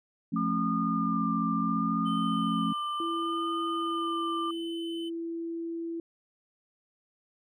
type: chord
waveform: sine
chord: F augmented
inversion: none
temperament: just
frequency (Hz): 174.61 / 218.3 / 272.8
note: F3 / A3 / C#4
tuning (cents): 0 / -13 / -28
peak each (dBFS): -32 / -30 / -32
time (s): 0.32-2.73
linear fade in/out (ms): 10
type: tone with vibrato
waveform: sine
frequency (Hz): 1205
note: D6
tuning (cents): +44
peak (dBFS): -30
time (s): 0.36-4.51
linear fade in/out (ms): 5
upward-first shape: sine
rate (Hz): 0.69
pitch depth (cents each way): 24
type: tone with pitch glide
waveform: triangle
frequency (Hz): 3068 to 3035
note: G7 to F#7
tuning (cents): -38 to +43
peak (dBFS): -39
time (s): 2.05-5.1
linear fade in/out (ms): 20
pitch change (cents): -19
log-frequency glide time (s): 2.17-2.72
type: tone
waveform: sine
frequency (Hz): 333.5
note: E4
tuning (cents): +20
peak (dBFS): -32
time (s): 3-6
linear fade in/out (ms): 2
effects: none